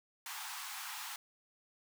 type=high-pass noise; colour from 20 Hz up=pink; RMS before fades=-44 dBFS; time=0.26-1.16 s; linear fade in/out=2 ms; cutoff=770 Hz; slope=96 dB/octave; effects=none